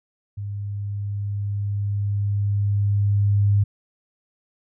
sine tone with level ramp, 101.5 Hz, G#2, 39 cents flat, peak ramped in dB -27 to -14 dBFS, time 0.37-3.64 s, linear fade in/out 10 ms, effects none

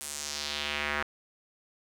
square tone with band-pass filter sweep, 73.42 Hz, D2, in tune, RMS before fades -34 dBFS, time 0.01-1.03 s, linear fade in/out 0 ms, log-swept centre 9700 to 1600 Hz, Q 1.9, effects 9-bit

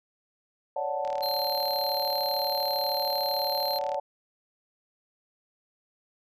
sine chord, D major seventh, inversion third, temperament equal, 554.4 / 587.3 / 740 / 880 Hz, C#5 / D5 / F#5 / A5, 0 / 0 / 0 / 0 cents, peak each -33 dBFS, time 0.76-4 s, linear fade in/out 5 ms
click train, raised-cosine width 0.2 ms, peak -26 dBFS, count 111, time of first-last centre 1.05-3.945 s, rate 38 Hz
square tone, 4153 Hz, C8, 14 cents flat, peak -30 dBFS, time 1.22-3.79 s, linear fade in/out 10 ms
effects none

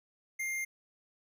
sine tone with hard clipping, 2111 Hz, C7, 15 cents sharp, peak -34 dBFS, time 0.39-0.65 s, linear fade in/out 10 ms, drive 18 dB, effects none

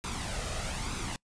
pink noise with flanger, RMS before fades -35 dBFS, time 0.04-1.16 s, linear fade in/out 0 ms, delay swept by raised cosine 0.8 to 1.62 ms, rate 1.1 Hz, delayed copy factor +0.55, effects noise-tail reverb RT60 0.1 s tail -25 dB re dry + resampled to 22050 Hz

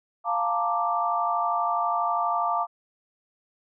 sine chord, Bb major seventh, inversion second, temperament equal, 698.5 / 880 / 932.3 / 1174.7 Hz, F5 / A5 / Bb5 / D6, 0 / 0 / 0 / 0 cents, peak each -27 / -30 / -31 / -26 dBFS, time 0.24-2.67 s, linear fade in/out 50 ms, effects none

